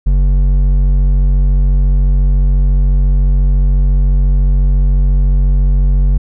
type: tone with hard clipping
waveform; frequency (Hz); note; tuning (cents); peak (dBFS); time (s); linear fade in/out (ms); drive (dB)
sine; 47.07; F#1; +30; -9; 0.06-6.18; 10; 7
effects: none